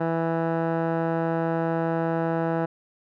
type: tone with low-pass filter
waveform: 15% pulse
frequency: 164.81 Hz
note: E3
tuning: in tune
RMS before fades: -25 dBFS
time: 0-2.66 s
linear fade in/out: 10 ms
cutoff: 1100 Hz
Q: 3
effects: none